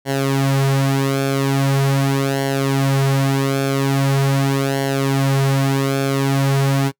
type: tone with flanger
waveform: sawtooth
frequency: 136.8 Hz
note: C#3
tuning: 23 cents flat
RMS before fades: -17 dBFS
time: 0.05-6.92 s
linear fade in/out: 50 ms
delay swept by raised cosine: 0.8 to 6.3 ms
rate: 0.42 Hz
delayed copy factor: -0.75
effects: noise-tail reverb RT60 0.1 s tail -24 dB re dry